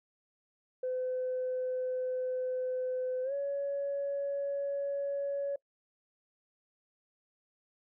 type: tone with pitch glide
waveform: sine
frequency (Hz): 509 to 561.5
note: C5 to C#5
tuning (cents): -48 to +22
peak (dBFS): -30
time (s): 0.83-5.56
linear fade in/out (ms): 5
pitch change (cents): +170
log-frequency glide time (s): 3.23-3.33
effects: noise-tail reverb RT60 0.1 s tail -23 dB re dry + tanh soft clip ceiling -27 dBFS